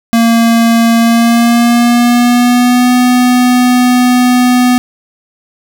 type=tone with pitch glide; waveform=square; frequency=230.4 to 248.4 Hz; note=A#3 to B3; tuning=-20 to +10 cents; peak=-6 dBFS; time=0.13-4.78 s; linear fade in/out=0 ms; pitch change=+130 cents; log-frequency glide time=0.99-2.92 s; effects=none